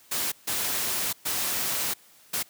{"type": "noise bursts at uneven times", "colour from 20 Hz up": "white", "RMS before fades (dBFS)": -28, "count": 4, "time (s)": [[0.11, 0.32], [0.47, 1.13], [1.25, 1.94], [2.33, 2.43]], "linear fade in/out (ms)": 10, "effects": ["white hiss -56 dBFS RMS until 2.49 s", "high-pass 80 Hz 12 dB/octave"]}